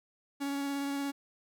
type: tone with vibrato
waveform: 45% pulse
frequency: 280 Hz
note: C#4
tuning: 18 cents sharp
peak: -32 dBFS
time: 0.4-1.12 s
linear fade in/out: 20 ms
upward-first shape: triangle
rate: 17 Hz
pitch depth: 15 cents each way
effects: none